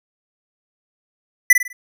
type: tone with echo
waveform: square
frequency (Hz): 1990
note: B6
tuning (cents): +13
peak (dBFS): -5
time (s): 1.5-1.53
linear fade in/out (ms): 5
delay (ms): 50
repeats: 4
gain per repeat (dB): -8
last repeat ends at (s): 1.73
effects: none

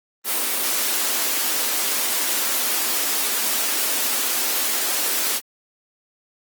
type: high-pass noise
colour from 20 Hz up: white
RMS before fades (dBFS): -22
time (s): 0.24-5.41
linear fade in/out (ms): 50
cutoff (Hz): 220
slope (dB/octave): 96
effects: Opus 24 kbps

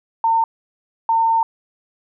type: tone bursts at uneven times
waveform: sine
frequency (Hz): 907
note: A#5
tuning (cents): -48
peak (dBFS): -13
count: 2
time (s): 0.24-0.44 / 1.09-1.43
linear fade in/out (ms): 2
effects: none

